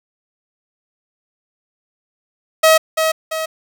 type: tone with echo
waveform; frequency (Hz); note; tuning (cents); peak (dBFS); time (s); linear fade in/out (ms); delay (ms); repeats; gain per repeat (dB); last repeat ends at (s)
sawtooth; 638; D#5; +43; -4; 2.63-2.78; 10; 340; 2; -6; 3.46
effects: none